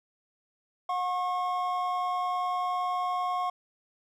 triangle tone pair together, 724 / 1086.3 Hz, F#5 / C#6, -38 / -35 cents, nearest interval perfect fifth, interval 703 cents, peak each -28 dBFS, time 0.89-3.5 s, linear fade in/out 5 ms, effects none

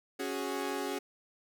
sawtooth chord, C# suspended fourth, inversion none, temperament equal, 277.2 / 370 / 415.3 Hz, C#4 / F#4 / G#4, 0 / 0 / 0 cents, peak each -34 dBFS, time 0.19-0.99 s, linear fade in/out 10 ms, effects none

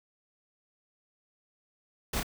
pink noise with echo, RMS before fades -32 dBFS, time 2.13-2.2 s, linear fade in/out 5 ms, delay 31 ms, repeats 1, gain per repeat -2 dB, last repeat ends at 2.231 s, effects none

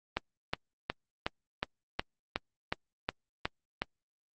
click train, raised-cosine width 0.3 ms, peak -13 dBFS, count 11, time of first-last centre 0.17-3.82 s, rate 2.74 Hz, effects Opus 32 kbps

